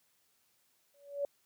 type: tone with exponential growth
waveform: sine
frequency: 568 Hz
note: C#5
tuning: 42 cents sharp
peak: -28 dBFS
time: 0.94-1.25 s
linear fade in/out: 2 ms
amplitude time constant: 67 ms
effects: white hiss -73 dBFS RMS until 1.45 s + high-pass 60 Hz 12 dB/octave